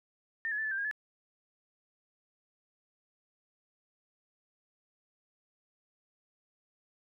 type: tone with pitch steps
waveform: sine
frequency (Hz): 1809 / 1696 / 1761 / 1734 / 1575 / 1628 / 1720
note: A6 / G#6 / A6 / A6 / G6 / G#6 / A6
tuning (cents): +48 / +36 / +1 / -26 / +8 / -35 / -40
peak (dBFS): -31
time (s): 0.45-0.912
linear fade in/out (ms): 0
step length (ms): 66
effects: none